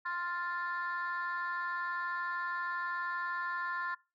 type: chord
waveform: sine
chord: F major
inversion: second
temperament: equal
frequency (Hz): 1046.5 / 1396.9 / 1760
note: C6 / F6 / A6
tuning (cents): 0 / 0 / 0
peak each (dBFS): -36 / -38 / -37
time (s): 0.05-3.95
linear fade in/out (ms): 10
effects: noise-tail reverb RT60 0.3 s tail -23 dB re dry + tanh soft clip ceiling -28 dBFS